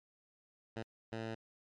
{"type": "tone bursts at uneven times", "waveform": "10% pulse", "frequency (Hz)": 112.3, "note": "A2", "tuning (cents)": 36, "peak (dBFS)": -31, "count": 2, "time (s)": [[0.76, 0.83], [1.12, 1.35]], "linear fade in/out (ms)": 10, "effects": ["low-pass 4000 Hz 12 dB/octave", "MP3 96 kbps"]}